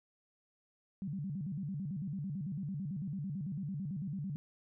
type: tone with vibrato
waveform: sine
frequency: 167.9 Hz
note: E3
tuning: 32 cents sharp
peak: -36 dBFS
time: 1.02-4.36 s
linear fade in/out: 0 ms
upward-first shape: square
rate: 9 Hz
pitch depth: 260 cents each way
effects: none